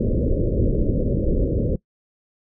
pink low-pass noise, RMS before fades -20 dBFS, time 0-1.76 s, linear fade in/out 10 ms, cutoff 570 Hz, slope 96 dB/octave, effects noise-tail reverb RT60 0.1 s tail -21 dB re dry

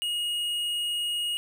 triangle tone with tanh clipping, 2876 Hz, F#7, 50 cents flat, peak -28 dBFS, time 0.02-1.37 s, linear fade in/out 0 ms, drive 13 dB, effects none

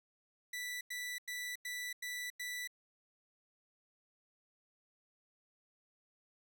sawtooth tone bursts, 1973 Hz, B6, 2 cents flat, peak -36 dBFS, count 6, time 0.53-2.675 s, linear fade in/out 5 ms, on 280 ms, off 93 ms, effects none

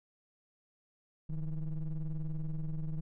triangle ring-modulated tone, 82.41 Hz, E2, in tune, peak -28 dBFS, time 1.29-3.01 s, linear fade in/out 10 ms, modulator 72.1 Hz, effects none

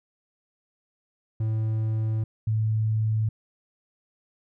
triangle / sine tone pair in turn, 110 / 109.42 Hz, A2 / A2, 0 / -9 cents, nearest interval unison, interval 9 cents, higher first, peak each -21 dBFS, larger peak neither, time 1.4-2.24 / 2.47-3.29 s, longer first, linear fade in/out 5 ms, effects none

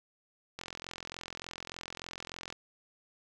click train, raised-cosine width 0.2 ms, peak -23 dBFS, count 85, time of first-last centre 0.59-2.525 s, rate 43.4 Hz, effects none

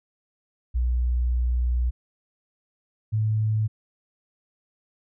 sine tone pair in turn, 60.9 / 108.51 Hz, B1 / A2, -24 / -24 cents, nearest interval minor seventh, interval 1000 cents, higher second, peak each -20 dBFS, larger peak neither, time 0.74-1.91 / 3.12-3.68 s, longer first, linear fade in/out 20 ms, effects none

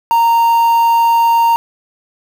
triangle tone with quantisation, 927 Hz, A#5, 10 cents flat, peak -6 dBFS, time 0.11-1.56 s, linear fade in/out 0 ms, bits 5, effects none

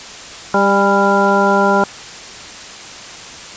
harmonic tone with a mistuned harmonic, 198.3 Hz, G3, 20 cents sharp, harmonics 1 / 2 / 3 / 4 / 5 / 7, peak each -17 / -17 / -17 / -17 / -17 / -17 dBFS, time 0.54-1.84 s, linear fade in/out 2 ms, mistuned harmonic 4, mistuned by +25 cents, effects white hiss -32 dBFS RMS until 3.56 s + resampled to 16000 Hz

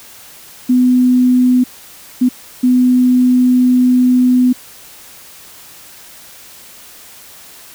sine tone bursts at uneven times, 250.8 Hz, B3, 27 cents sharp, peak -7 dBFS, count 3, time 0.69-1.64 / 2.21-2.29 / 2.63-4.53 s, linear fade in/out 10 ms, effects white hiss -38 dBFS RMS until 7.74 s

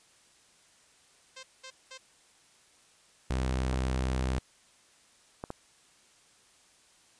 5% pulse tone bursts, 523.3 Hz, C5, in tune, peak -32 dBFS, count 3, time 1.36-1.979 s, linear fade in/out 10 ms, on 73 ms, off 200 ms
sawtooth tone with vibrato, 64.3 Hz, C2, 30 cents flat, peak -24 dBFS, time 3.3-4.39 s, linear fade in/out 5 ms, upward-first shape sine, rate 16 Hz, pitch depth 9 cents each way
clicks, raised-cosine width 1 ms, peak -22 dBFS, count 3, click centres 3.734 / 5.439 / 5.504 s
effects white hiss -62 dBFS RMS until 7.19 s + resampled to 22050 Hz

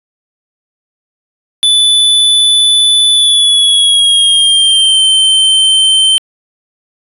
square tone with pitch glide, 3485 to 3105 Hz, A7 to G7, -17 to -17 cents, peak -6 dBFS, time 1.63-6.18 s, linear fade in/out 0 ms, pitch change -200 cents, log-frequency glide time 3.12-5.02 s, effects resampled to 32000 Hz

